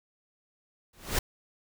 pink noise with exponential growth, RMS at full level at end -23 dBFS, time 0.93-1.19 s, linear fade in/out 5 ms, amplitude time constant 55 ms, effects none

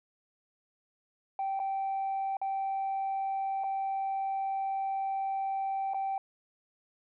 sine tone with dropouts, 778 Hz, G5, 13 cents flat, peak -28 dBFS, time 1.39-6.18 s, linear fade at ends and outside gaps 2 ms, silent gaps 1.593-1.599 / 2.369-2.415 / 3.637-3.64 / 5.936-5.944 s, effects tanh soft clip ceiling -27 dBFS

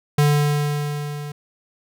square tone with level ramp, 146.83 Hz, D3, in tune, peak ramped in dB -13 to -30 dBFS, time 0.18-1.32 s, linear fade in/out 5 ms, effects none

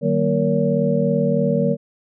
sine tone cluster, 152.6 / 190.8 / 234.2 / 467.6 / 565 Hz, D#3 / G3 / A#3 / A#4 / C#5, -33 / -47 / +8 / +5 / +33 cents, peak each -22 dBFS, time 0.01-1.77 s, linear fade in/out 50 ms, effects none

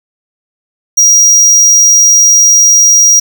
square tone, 5730 Hz, F8, 44 cents sharp, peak -3 dBFS, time 0.97-3.2 s, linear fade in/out 10 ms, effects none

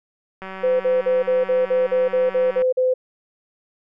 click train, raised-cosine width 0.5 ms, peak -19 dBFS, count 419, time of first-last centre 0.42-2.62 s, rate 190 Hz
sine tone bursts, 511 Hz, C5, 41 cents flat, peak -15 dBFS, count 11, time 0.63-2.94 s, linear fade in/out 10 ms, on 170 ms, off 44 ms
effects none

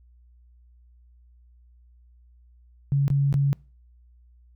sine tone with dropouts, 139.9 Hz, C#3, 16 cents sharp, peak -18 dBFS, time 2.92-3.53 s, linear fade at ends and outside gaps 0 ms, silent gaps 3.08-3.102 / 3.327-3.341 s, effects noise-tail reverb RT60 0.4 s tail -26 dB re dry + added 60 Hz sine -52 dBFS peak until 4.55 s

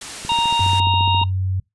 white low-pass noise, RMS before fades -34 dBFS, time 0.01-0.8 s, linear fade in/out 5 ms, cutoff 10000 Hz, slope 24 dB/octave
click train, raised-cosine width 3 ms, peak -19 dBFS, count 15, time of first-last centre 0.25-1.216 s, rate 14.5 Hz
harmonic tone, 932.3 Hz, A#5, in tune, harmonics 1 / 3 / 4, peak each -17 / -22 / -23 dBFS, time 0.29-1.24 s, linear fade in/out 5 ms
sine tone, 94 Hz, F#2, 28 cents sharp, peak -18 dBFS, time 0.6-1.6 s, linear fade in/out 5 ms
effects noise-tail reverb RT60 0.2 s tail -25 dB re dry + resampled to 24000 Hz

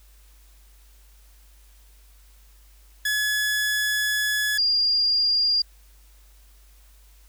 sawtooth / sine tone pair in turn, 1700 / 4808 Hz, G#6 / D8, +40 / +40 cents, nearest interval octave + tritone, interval 1800 cents, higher second, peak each -18 dBFS, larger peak neither, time 3.05-4.58 / 4.58-5.62 s, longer first, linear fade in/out 5 ms, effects added 50 Hz sine -50 dBFS peak until 7.28 s + white hiss -59 dBFS RMS until 7.28 s

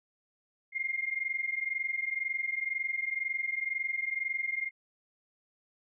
sine tone pair together, 2107 / 2129 Hz, C7 / C7, +12 / +30 cents, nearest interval unison, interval 18 cents, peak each -34 / -33 dBFS, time 0.72-4.71 s, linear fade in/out 50 ms, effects none

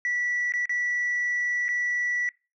sine tone with dropouts, 1954 Hz, B6, 19 cents flat, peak -22 dBFS, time 0.05-2.29 s, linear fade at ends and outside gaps 1 ms, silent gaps 0.522-0.537 / 0.656-0.694 / 1.683-1.689 s, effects noise-tail reverb RT60 0.3 s tail -25 dB re dry + tanh soft clip ceiling -21 dBFS

